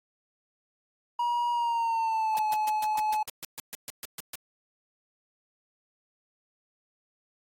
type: tone with pitch glide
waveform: triangle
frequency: 956 to 856.6 Hz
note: A#5 to A5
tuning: +43 to -47 cents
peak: -23 dBFS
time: 1.19-3.23 s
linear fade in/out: 5 ms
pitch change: -190 cents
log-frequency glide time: 1.52-2.46 s
type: noise bursts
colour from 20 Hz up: white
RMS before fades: -37 dBFS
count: 14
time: 2.37-4.354 s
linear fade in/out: 0 ms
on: 21 ms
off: 130 ms
effects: AAC 48 kbps